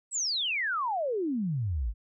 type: exponential sweep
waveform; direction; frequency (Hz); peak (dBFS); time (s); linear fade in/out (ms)
sine; down; 8170 to 47.35; -27; 0.11-1.94; 50
effects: none